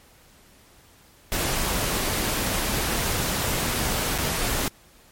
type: noise with dropouts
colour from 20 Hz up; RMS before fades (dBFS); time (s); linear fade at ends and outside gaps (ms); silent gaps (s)
pink; -25; 1.32-4.68; 0; 4.179-4.185
effects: pink hiss -54 dBFS RMS until 5.11 s + MP3 64 kbps